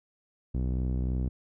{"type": "tone with low-pass filter", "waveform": "sawtooth", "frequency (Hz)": 63.2, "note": "B1", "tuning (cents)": 41, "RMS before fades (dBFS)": -29, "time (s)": [0.54, 1.29], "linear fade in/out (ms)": 10, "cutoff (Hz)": 280, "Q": 0.87, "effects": []}